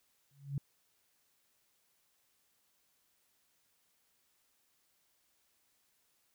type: tone with exponential growth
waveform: sine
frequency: 140 Hz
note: C#3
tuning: 18 cents sharp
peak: -30 dBFS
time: 0.31-0.58 s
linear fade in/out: 2 ms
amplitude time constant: 57 ms
effects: white hiss -75 dBFS RMS until 6.34 s